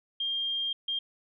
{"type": "tone bursts at uneven times", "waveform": "sine", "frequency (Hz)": 3206, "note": "G7", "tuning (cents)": 38, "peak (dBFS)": -28, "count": 2, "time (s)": [[0.2, 0.73], [0.88, 0.99]], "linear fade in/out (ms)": 5, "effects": []}